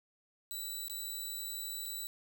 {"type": "tone with dropouts", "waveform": "10% pulse", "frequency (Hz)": 3951, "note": "B7", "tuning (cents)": 0, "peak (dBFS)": -31, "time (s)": [0.51, 2.07], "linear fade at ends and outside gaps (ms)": 0, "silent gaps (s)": [[0.881, 0.898], [1.855, 1.859]], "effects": []}